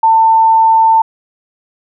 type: tone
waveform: sine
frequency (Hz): 895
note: A5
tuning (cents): +29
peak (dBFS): -5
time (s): 0.03-1.02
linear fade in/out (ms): 5
effects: none